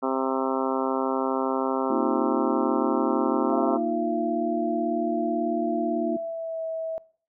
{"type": "harmonic tone", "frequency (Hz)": 132.4, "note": "C3", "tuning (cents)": 21, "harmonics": [2, 3, 4, 5, 6, 7, 8, 9, 10], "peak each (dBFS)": [-28, -30, -31, -32, -33, -33, -34, -35, -35], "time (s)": [0.02, 3.78], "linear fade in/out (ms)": 20}
{"type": "chord", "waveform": "sine", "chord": "Bb suspended fourth", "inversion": "none", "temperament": "equal", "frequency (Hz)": [233.1, 311.1, 349.2], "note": ["Bb3", "Eb4", "F4"], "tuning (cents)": [0, 0, 0], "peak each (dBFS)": -29, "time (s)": [1.9, 6.17], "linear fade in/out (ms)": 5}
{"type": "tone with pitch glide", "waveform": "sine", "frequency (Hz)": [682, 648.6], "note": ["F5", "E5"], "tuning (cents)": [-41, -28], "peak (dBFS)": -28, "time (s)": [3.5, 6.98], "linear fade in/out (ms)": 0, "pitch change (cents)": -87, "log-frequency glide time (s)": [5.81, 6.64]}
{"effects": ["noise-tail reverb RT60 0.5 s tail -22 dB re dry"]}